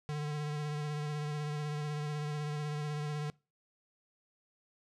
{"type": "tone with vibrato", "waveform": "square", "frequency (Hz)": 149.1, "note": "D3", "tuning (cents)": 27, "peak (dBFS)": -35, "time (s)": [0.09, 3.3], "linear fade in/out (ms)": 0, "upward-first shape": "sine", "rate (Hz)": 16, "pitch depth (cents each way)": 24, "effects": ["noise-tail reverb RT60 0.3 s tail -23 dB re dry", "low-pass 7000 Hz 12 dB/octave"]}